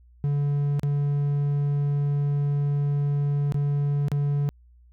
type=tone with dropouts; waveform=triangle; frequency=143.6 Hz; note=D3; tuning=39 cents flat; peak=-19 dBFS; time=0.24-4.49 s; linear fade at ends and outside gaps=0 ms; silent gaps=0.795-0.833 / 3.522-3.544 / 4.083-4.117 s; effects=added 60 Hz sine -51 dBFS peak until 4.92 s